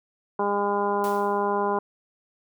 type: harmonic tone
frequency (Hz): 202.8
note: G#3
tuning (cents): -41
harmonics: 1 / 2 / 3 / 4 / 5 / 6 / 7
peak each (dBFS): -32 / -26 / -32 / -28 / -27 / -40 / -37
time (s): 0.39-1.79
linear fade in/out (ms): 5
type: noise with exponential decay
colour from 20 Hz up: white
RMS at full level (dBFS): -38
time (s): 1.04-1.5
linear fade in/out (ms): 0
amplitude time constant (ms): 100
effects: none